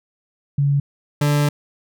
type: tone pair in turn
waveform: sine / 40% pulse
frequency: 141.5 / 146.32 Hz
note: C#3 / D3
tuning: +36 / -6 cents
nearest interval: minor second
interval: 58 cents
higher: second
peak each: -14 dBFS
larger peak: neither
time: 0.58-0.8 / 1.21-1.49 s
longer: second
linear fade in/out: 5 ms
effects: none